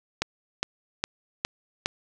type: click train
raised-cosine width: 0.2 ms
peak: -7 dBFS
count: 5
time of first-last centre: 0.22-1.859 s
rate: 2.44 Hz
effects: none